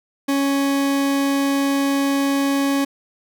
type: tone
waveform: 40% pulse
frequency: 277.4 Hz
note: C#4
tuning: 1 cent sharp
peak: -16 dBFS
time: 0.28-2.85 s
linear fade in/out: 10 ms
effects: none